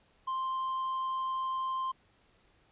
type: tone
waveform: triangle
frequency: 1048 Hz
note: C6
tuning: 2 cents sharp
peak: -29 dBFS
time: 0.27-1.92 s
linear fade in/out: 10 ms
effects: pink hiss -67 dBFS RMS until 2.71 s + resampled to 8000 Hz